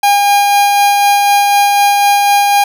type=tone with tremolo; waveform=45% pulse; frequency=810 Hz; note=G#5; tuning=43 cents flat; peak=-6 dBFS; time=0.03-2.64 s; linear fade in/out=5 ms; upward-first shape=sine; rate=4 Hz; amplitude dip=25%; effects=none